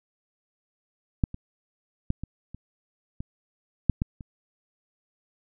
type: clicks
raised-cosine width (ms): 5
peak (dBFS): -9 / -23 / -12 / -21 / -27 / -21 / -6 / -12 / -27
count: 9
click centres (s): 1.238 / 1.344 / 2.104 / 2.236 / 2.546 / 3.205 / 3.897 / 4.019 / 4.208
effects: none